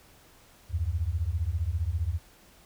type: beating tone pair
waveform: sine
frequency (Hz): 75.6 / 90.6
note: D#2 / F#2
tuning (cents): -49 / -36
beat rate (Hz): 15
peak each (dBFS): -29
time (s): 0.69-2.2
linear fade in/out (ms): 50
effects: pink hiss -57 dBFS RMS until 2.65 s